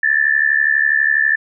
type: tone with amplitude modulation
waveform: sine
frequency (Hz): 1760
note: A6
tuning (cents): 0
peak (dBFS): -8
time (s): 0.03-1.36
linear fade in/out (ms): 5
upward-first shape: sine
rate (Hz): 72.2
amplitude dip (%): 85
effects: none